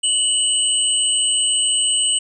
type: tone pair together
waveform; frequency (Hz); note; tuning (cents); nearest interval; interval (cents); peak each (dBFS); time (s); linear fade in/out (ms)
sine; 2960 / 8214; F#7 / C9; 0 / -33; octave + tritone; 1767; -18; 0.03-2.19; 10
effects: none